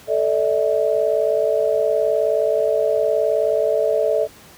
sine chord, A suspended fourth, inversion none, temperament equal with one note detuned, 440 / 587.3 / 646.4 Hz, A4 / D5 / E5, 0 / 0 / -34 cents, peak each -20 dBFS, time 0.07-4.28 s, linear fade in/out 50 ms, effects pink hiss -45 dBFS RMS until 4.57 s + high-pass 60 Hz 12 dB/octave

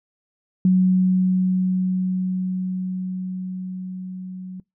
sine tone with level ramp, 185 Hz, F#3, in tune, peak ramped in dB -12 to -31 dBFS, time 0.65-4.6 s, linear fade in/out 2 ms, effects noise-tail reverb RT60 0.2 s tail -25 dB re dry

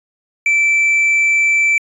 triangle tone, 2328 Hz, D7, 16 cents flat, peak -9 dBFS, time 0.46-1.78 s, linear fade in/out 2 ms, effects resampled to 24000 Hz

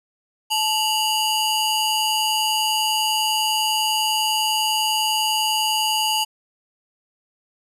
sawtooth ring-modulated tone, 1900 Hz, A#6, 33 cents sharp, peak -12 dBFS, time 0.5-6.25 s, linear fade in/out 20 ms, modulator 1030 Hz, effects resampled to 32000 Hz + 9-bit

